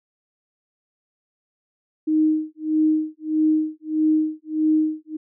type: tone with tremolo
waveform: sine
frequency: 311.1 Hz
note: D#4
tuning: in tune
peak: -14 dBFS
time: 2.07-5.17 s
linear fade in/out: 10 ms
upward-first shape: sine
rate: 1.6 Hz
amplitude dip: 100%
effects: none